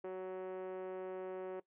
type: tone with band-pass filter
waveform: 5% pulse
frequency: 186.2 Hz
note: F#3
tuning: 11 cents sharp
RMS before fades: -43 dBFS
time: 0.04-1.6 s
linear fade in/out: 5 ms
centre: 430 Hz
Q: 6.8
effects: noise-tail reverb RT60 0.1 s tail -19 dB re dry + resampled to 8000 Hz